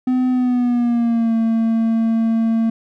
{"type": "tone with pitch glide", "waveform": "triangle", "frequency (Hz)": [253.9, 226.2], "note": ["B3", "A3"], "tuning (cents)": [48, 48], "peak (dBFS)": -12, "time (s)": [0.07, 2.7], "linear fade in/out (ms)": 5, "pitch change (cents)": -200, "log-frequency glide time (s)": [0.3, 1.35], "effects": []}